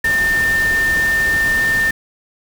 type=tone in noise; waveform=sine; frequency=1800 Hz; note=A6; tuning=39 cents sharp; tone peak=-13 dBFS; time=0.04-1.91 s; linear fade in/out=5 ms; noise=pink; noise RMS=-26 dBFS; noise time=0.04-1.91 s; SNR=+10 dB; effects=none